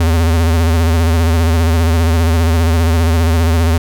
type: tone with vibrato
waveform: square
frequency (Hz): 82.41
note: E2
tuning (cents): 0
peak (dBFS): -10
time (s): 0-3.78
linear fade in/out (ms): 5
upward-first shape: sine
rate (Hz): 15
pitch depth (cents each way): 71
effects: none